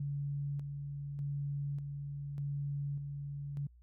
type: tone with tremolo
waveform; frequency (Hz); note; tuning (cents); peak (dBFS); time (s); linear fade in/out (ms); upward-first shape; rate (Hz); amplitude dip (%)
sine; 142.3; C#3; +46; -34; 0-3.67; 5; square; 0.84; 40
effects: added 60 Hz sine -57 dBFS peak until 3.82 s